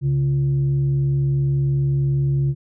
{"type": "tone with frequency modulation", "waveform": "sine", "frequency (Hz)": 138.59, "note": "C#3", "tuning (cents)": 0, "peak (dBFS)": -16, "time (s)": [0.01, 2.55], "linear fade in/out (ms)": 50, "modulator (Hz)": 206, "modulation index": 0.27, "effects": []}